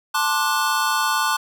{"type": "chord", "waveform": "square", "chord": "D dominant seventh", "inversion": "second", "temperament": "just", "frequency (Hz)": [881, 1057.2, 1174.7, 1468.3], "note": ["A5", "C6", "D6", "F#6"], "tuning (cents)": [2, 18, 0, -14], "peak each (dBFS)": -25, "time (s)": [0.14, 1.37], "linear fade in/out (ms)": 10, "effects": []}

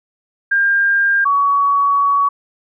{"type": "tone pair in turn", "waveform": "sine", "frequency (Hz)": [1602, 1126.7], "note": ["G6", "C#6"], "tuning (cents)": [37, 28], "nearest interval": "tritone", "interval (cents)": 609, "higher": "first", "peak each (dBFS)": -11, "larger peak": "neither", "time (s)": [[0.51, 1.25], [1.25, 2.29]], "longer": "second", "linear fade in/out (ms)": 10, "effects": []}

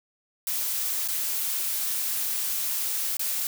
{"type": "noise with dropouts", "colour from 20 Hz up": "blue", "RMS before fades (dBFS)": -28, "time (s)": [0.47, 3.47], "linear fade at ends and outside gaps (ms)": 1, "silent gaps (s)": [[1.077, 1.085], [3.169, 3.194]], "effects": []}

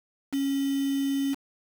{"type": "tone with quantisation", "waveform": "sine", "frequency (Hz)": 275.5, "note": "C#4", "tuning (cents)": -11, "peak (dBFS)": -24, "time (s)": [0.32, 1.35], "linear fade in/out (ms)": 20, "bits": 6, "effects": []}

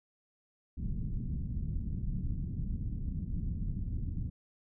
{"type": "low-pass noise", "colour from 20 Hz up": "pink", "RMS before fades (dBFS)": -35, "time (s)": [0.77, 4.3], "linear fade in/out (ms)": 5, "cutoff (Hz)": 200, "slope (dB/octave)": 24, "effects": []}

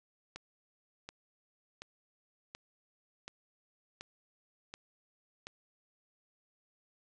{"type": "click train", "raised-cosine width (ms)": 0.2, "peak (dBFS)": -26, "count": 8, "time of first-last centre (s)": [0.36, 5.469], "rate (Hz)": 1.37, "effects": ["resampled to 22050 Hz"]}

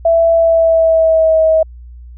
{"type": "tone with pitch glide", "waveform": "sine", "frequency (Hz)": [664, 638.8], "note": ["E5", "D#5"], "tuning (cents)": [12, 45], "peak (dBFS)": -7, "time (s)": [0.05, 1.63], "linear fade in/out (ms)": 5, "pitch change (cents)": -67, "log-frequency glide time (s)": [0.34, 1.4], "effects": ["added 60 Hz sine -31 dBFS peak until 2.17 s"]}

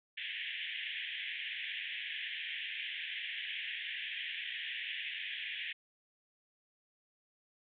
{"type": "band-pass noise", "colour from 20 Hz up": "white", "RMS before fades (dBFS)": -41, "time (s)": [0.17, 5.73], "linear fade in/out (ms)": 10, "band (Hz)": [1700, 3400], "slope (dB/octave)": 96, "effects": []}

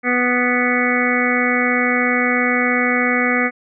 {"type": "harmonic tone", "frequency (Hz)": 247, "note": "B3", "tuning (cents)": 0, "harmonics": [1, 2, 3, 5, 6, 7, 8, 9], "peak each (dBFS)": [-20, -23, -26, -24, -26, -26, -21, -21], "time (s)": [0.03, 3.51], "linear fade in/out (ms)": 50, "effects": []}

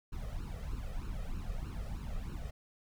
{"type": "noise with flanger", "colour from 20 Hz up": "brown", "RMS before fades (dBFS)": -39, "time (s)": [0.12, 2.51], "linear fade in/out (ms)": 10, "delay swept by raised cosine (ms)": [0.72, 1.63], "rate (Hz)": 3.2, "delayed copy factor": 0.85, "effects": []}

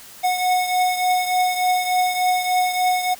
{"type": "beating tone pair", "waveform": "square", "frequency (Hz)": [731, 734.4], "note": ["F#5", "F#5"], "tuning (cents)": [-21, -13], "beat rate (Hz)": 3.4, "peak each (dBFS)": [-19, -25], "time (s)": [0.23, 3.15], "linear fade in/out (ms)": 20, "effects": ["white hiss -42 dBFS RMS until 3.19 s"]}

